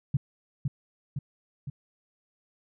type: tone with echo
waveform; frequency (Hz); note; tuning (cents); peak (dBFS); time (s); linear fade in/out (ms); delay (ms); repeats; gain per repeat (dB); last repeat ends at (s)
sine; 138.59; C#3; 0; -20; 0.14-0.17; 5; 510; 3; -4; 1.7
effects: none